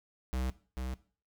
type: tone pair in turn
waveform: square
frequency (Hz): 63.9 / 63.9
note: C2 / C2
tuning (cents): -40 / -40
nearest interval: unison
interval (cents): 0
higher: neither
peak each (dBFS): -32 / -36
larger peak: first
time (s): 0.33-0.5 / 0.77-0.94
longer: neither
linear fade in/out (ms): 0
effects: noise-tail reverb RT60 0.4 s tail -17 dB re dry